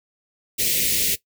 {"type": "band-stop noise", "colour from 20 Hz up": "white", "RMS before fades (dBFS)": -21, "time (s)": [0.58, 1.16], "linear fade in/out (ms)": 20, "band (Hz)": [530, 2000], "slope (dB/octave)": 48, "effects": ["noise-tail reverb RT60 0.1 s tail -17 dB re dry"]}